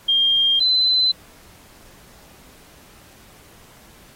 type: tone pair in turn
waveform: sine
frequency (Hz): 3208 / 4042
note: G7 / B7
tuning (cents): +39 / +39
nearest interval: major third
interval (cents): 400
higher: second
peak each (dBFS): -14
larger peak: neither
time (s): 0.08-0.6 / 0.6-1.12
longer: neither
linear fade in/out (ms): 10
effects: pink hiss -49 dBFS RMS until 4.15 s + AAC 48 kbps